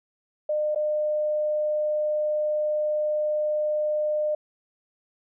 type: tone with dropouts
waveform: sine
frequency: 605 Hz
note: D#5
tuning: 49 cents flat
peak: -22 dBFS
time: 0.49-4.35 s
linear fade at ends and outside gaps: 5 ms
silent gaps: 0.748-0.758 s
effects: none